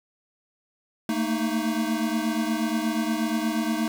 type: tone cluster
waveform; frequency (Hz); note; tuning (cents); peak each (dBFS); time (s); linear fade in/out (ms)
square; 220.8 / 229.2 / 310.9; A3 / A#3 / D#4; +6 / -29 / -1; -29; 1.09-3.88; 2
effects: 8-bit